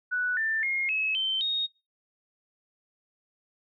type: tone with pitch steps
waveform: sine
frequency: 1480 / 1780.5 / 2142 / 2577 / 3100 / 3729 Hz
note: F#6 / A6 / C7 / E7 / G7 / A#7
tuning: 0 / +20 / +40 / -40 / -20 / 0 cents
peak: -25 dBFS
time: 0.11-1.67 s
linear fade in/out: 20 ms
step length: 260 ms
effects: noise-tail reverb RT60 0.3 s tail -26 dB re dry